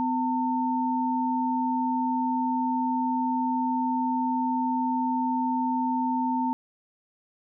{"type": "tone pair together", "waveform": "sine", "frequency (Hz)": [253.7, 900], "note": ["B3", "A5"], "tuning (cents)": [47, 39], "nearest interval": "octave + minor seventh", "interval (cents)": 2192, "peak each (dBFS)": -26, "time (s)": [0, 6.53], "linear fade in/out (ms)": 0, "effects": []}